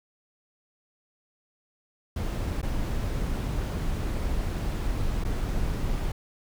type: noise with dropouts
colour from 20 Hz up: brown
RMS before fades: -28 dBFS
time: 2.16-6.12 s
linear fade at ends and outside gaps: 5 ms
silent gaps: 2.616-2.628 / 5.24-5.248 s
effects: none